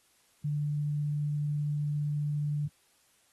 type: tone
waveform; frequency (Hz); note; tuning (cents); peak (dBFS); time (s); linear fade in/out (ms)
sine; 147.5; D3; +8; -28; 0.44-2.68; 10
effects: white hiss -67 dBFS RMS until 3.32 s + AAC 32 kbps